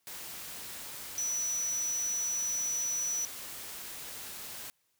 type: tone in noise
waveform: sine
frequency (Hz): 5920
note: F#8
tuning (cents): 0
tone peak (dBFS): -30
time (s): 1.18-3.25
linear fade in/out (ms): 0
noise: white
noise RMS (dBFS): -43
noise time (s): 0.07-4.7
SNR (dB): +10
effects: white hiss -75 dBFS RMS until 4.99 s